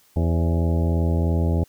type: harmonic tone with a mistuned harmonic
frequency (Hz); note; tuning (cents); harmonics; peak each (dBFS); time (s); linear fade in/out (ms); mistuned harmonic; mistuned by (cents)
83; E2; +12; 1 / 2 / 3 / 4 / 5 / 6 / 7 / 8 / 10; -19 / -25 / -29 / -31 / -33 / -35 / -36 / -37 / -39; 0.16-1.64; 5; 6; +61
effects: white hiss -58 dBFS RMS until 1.68 s